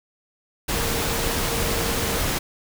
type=tone in noise; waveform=sine; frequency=462.9 Hz; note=A#4; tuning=12 cents flat; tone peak=-32 dBFS; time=0.75-2.19 s; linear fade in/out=10 ms; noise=pink; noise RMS=-24 dBFS; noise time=0.68-2.39 s; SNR=-11 dB; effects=none